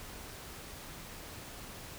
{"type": "silence", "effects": ["pink hiss -47 dBFS RMS until 1.98 s"]}